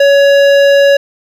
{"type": "tone with hard clipping", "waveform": "sine", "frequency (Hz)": 561, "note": "C#5", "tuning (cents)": 21, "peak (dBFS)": -6, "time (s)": [0, 0.97], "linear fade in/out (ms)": 5, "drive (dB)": 14, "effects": []}